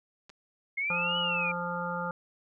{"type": "clicks", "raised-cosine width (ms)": 0.2, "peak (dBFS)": -33, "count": 2, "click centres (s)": [0.295, 0.3]}
{"type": "linear two-way sweep", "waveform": "sine", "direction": "up then down", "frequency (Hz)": [2125, 2968, 2355], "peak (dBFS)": -28, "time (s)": [0.77, 1.52], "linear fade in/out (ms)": 10, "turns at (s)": 1.18}
{"type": "harmonic tone", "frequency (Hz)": 174.61, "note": "F3", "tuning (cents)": 0, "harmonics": [1, 3, 5, 7, 8], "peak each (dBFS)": [-37, -37, -37, -37, -37], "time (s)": [0.9, 2.11], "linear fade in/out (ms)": 2}
{"effects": []}